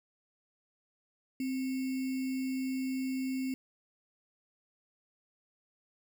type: tone with sample-and-hold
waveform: sine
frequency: 261.6 Hz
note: C4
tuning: in tune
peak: -31 dBFS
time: 1.4-3.54 s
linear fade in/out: 2 ms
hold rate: 2450 Hz
effects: none